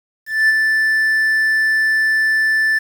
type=tone with ADSR envelope; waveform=triangle; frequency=1760 Hz; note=A6; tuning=in tune; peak=-7 dBFS; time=0.26-2.79 s; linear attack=230 ms; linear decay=24 ms; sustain=-4 dB; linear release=11 ms; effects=7-bit